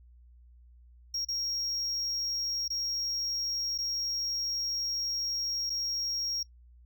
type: tone with dropouts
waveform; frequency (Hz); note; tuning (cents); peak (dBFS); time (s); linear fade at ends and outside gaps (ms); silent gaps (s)
triangle; 5588; F8; 0; -29; 1.14-6.43; 5; 1.249-1.285 / 2.68-2.702 / 3.779-3.785 / 5.697-5.701
effects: noise-tail reverb RT60 0.1 s tail -21 dB re dry + added 60 Hz sine -53 dBFS peak until 6.85 s